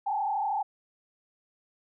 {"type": "tone with frequency modulation", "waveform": "sine", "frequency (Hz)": 828, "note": "G#5", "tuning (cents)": -5, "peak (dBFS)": -26, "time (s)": [0.06, 0.63], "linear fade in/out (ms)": 10, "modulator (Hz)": 32.8, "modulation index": 1.6, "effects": []}